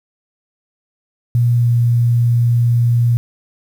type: tone with pitch glide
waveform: sine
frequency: 120 to 119.03 Hz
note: B2 to A#2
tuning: -49 to +37 cents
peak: -10 dBFS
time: 1.35-3.17 s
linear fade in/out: 0 ms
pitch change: -14 cents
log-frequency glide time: 1.54-1.7 s
effects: 7-bit